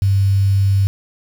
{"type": "tone with quantisation", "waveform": "sine", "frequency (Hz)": 98, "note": "G2", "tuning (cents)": 0, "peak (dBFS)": -11, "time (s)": [0.02, 0.87], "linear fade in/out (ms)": 0, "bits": 6, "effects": []}